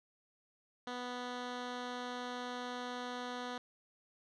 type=tone with low-pass filter; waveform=10% pulse; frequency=246.9 Hz; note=B3; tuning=in tune; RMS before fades=-42 dBFS; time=0.87-3.58 s; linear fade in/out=2 ms; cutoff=4200 Hz; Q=1.2; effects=none